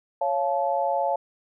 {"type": "chord", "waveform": "sine", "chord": "Db augmented", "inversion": "none", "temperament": "just", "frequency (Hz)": [554.4, 693, 866.2], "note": ["Db5", "F5", "A5"], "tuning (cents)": [0, -14, -27], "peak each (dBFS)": -26, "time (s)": [0.21, 1.16], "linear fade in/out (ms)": 5, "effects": []}